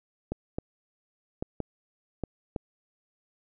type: clicks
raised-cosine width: 2 ms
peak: -17 dBFS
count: 6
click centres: 0.32 / 0.585 / 1.425 / 1.603 / 2.237 / 2.562 s
effects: none